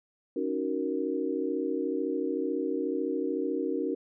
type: chord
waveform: sine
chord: D# minor seventh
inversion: third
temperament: equal with one note detuned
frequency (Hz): 277.2 / 311.1 / 373.2 / 466.2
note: C#4 / D#4 / F#4 / A#4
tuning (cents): 0 / 0 / +15 / 0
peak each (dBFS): -33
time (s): 0.36-3.95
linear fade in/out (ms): 5
effects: none